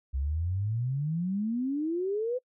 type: exponential sweep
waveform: sine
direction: up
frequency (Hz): 64.1 to 514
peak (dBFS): -27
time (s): 0.13-2.39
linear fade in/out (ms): 20
effects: noise-tail reverb RT60 0.1 s tail -26 dB re dry